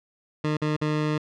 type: tone with dropouts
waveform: 20% pulse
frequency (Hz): 152.2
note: D#3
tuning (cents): -38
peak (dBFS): -18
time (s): 0.44-1.18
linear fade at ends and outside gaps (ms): 5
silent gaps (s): 0.57-0.617 / 0.765-0.814
effects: low-pass 4000 Hz 12 dB/octave